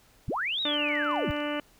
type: linear two-way sweep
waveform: sine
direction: up then down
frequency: 39.93 to 3889 to 39.93 Hz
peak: -27 dBFS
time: 0.28-1.31 s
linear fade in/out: 0 ms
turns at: 0.61 s
type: clicks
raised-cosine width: 0.2 ms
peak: -35 dBFS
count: 12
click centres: 0.585 / 0.625 / 0.668 / 0.741 / 0.888 / 0.954 / 1.046 / 1.113 / 1.161 / 1.311 / 1.366 / 1.404 s
type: harmonic tone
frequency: 294.8 Hz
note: D4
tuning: 7 cents sharp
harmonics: 1 / 2 / 3 / 4 / 5 / 6 / 7 / 8 / 9 / 10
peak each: -32 / -33 / -41 / -39 / -40 / -42 / -43 / -43 / -45 / -40 dBFS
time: 0.65-1.6 s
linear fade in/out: 2 ms
effects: pink hiss -60 dBFS RMS until 1.79 s